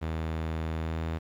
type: tone with pitch glide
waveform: sawtooth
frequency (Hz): 80.2 to 81.32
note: E2 to E2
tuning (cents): -47 to -23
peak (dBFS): -26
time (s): 0.01-1.19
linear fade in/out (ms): 20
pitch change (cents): +24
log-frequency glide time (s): 0.8-1.02
effects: low-pass 3000 Hz 12 dB/octave + 10-bit